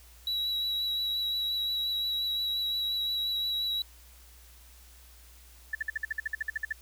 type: tone with vibrato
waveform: triangle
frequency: 3900 Hz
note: B7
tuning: 23 cents flat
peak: -27 dBFS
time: 0.27-3.82 s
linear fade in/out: 2 ms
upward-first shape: triangle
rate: 5.7 Hz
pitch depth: 20 cents each way
type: tone bursts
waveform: sine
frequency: 1760 Hz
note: A6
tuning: in tune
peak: -27 dBFS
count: 14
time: 5.73-6.726 s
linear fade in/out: 5 ms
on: 21 ms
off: 54 ms
effects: added 60 Hz sine -53 dBFS peak until 6.81 s + white hiss -57 dBFS RMS until 6.81 s